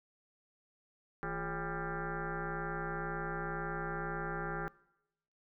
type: tone with frequency modulation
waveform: sine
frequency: 610 Hz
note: D#5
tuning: 34 cents flat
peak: -35 dBFS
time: 1.23-4.68 s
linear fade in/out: 0 ms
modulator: 193 Hz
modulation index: 5.4
effects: noise-tail reverb RT60 0.9 s tail -23 dB re dry